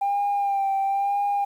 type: tone with vibrato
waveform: sine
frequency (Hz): 796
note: G5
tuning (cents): +26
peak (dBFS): -19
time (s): 0.01-1.45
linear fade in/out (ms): 10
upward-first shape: sine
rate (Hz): 1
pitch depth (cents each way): 32
effects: tanh soft clip ceiling -18 dBFS + 9-bit